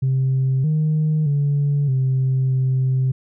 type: tone with pitch steps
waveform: sine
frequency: 132.3 / 154.6 / 143.4 / 131.5 / 130.7 Hz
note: C3 / D#3 / D3 / C3 / C3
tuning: +20 / -11 / -41 / +9 / -1 cents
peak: -14 dBFS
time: 0.02-3.12 s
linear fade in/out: 10 ms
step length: 620 ms
effects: tanh soft clip ceiling -13 dBFS